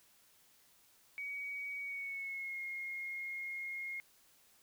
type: tone with pitch glide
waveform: sine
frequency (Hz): 2257 to 2146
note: C#7 to C7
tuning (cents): +31 to +43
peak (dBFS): -39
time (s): 1.18-4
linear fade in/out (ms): 0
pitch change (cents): -88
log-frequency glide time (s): 1.79-2.6
effects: white hiss -67 dBFS RMS until 4.62 s